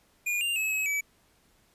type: tone with pitch steps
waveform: square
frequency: 2433 / 2790 / 2582 / 2563 / 2293 Hz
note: D#7 / F7 / E7 / E7 / D7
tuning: -39 / -2 / -37 / -49 / -42 cents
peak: -27 dBFS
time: 0.26-1.01 s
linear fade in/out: 10 ms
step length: 150 ms
effects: pink hiss -65 dBFS RMS until 1.74 s + resampled to 32000 Hz